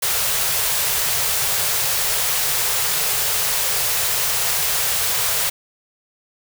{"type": "band-stop noise", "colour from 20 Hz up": "white", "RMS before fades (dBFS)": -20, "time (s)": [0.02, 5.5], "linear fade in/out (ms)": 10, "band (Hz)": [170, 390], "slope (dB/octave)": 96, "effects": []}